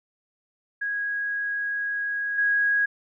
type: tone with level steps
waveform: sine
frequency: 1651 Hz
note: G#6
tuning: 11 cents flat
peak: -25 / -19 dBFS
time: 0.81-2.86 s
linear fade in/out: 10 ms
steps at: 2.38 s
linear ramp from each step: 5 ms
effects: none